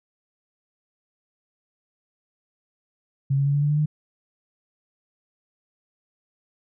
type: tone with pitch steps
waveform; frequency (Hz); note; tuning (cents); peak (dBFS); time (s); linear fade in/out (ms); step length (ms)
sine; 137 / 139.31 / 141.67 / 144.06 / 146.49 / 148.97 / 151.49; C#3 / C#3 / C#3 / D3 / D3 / D3 / D#3; -20 / +9 / +38 / -33 / -4 / +25 / -46; -18; 3.3-3.86; 10; 80
effects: none